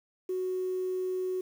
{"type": "tone", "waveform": "sine", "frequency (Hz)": 370, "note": "F#4", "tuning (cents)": 0, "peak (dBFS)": -28, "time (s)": [0.29, 1.41], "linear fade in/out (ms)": 5, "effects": ["tanh soft clip ceiling -25 dBFS", "9-bit"]}